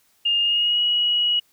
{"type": "tone with pitch glide", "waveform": "sine", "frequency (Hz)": [2824, 2910], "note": ["F7", "F#7"], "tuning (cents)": [19, -29], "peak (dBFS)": -17, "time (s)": [0.25, 1.4], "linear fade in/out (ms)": 10, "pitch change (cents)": 52, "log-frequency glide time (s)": [0.41, 0.8], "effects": ["white hiss -62 dBFS RMS until 1.52 s"]}